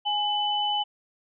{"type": "tone pair together", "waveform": "sine", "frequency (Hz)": [830.6, 3003], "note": ["G#5", "F#7"], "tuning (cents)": [0, 25], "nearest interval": "octave + minor seventh", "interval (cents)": 2225, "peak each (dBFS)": -26, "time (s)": [0.05, 0.84], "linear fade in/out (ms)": 20, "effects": []}